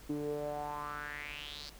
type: tone with band-pass filter sweep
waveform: sawtooth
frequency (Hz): 147.1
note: D3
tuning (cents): +3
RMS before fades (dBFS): -40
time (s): 0.09-1.7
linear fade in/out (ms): 10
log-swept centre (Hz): 310 to 4800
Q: 5.2
effects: added 50 Hz sine -55 dBFS peak until 1.79 s + pink hiss -56 dBFS RMS until 1.79 s